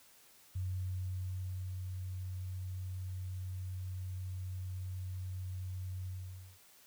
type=tone with ADSR envelope; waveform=sine; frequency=92.5 Hz; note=F#2; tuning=in tune; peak=-34 dBFS; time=0.55-6.59 s; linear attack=10 ms; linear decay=1200 ms; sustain=-4 dB; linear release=520 ms; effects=white hiss -62 dBFS RMS until 6.86 s